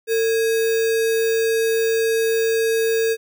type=tone with sample-and-hold; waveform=sine; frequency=450.9 Hz; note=A4; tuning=42 cents sharp; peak=-16 dBFS; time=0.07-3.17 s; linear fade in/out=50 ms; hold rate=2100 Hz; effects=none